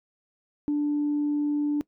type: tone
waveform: sine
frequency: 293.7 Hz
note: D4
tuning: in tune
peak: -21 dBFS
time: 0.68-1.81 s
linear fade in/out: 0 ms
effects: noise-tail reverb RT60 0.1 s tail -22 dB re dry + tanh soft clip ceiling -19 dBFS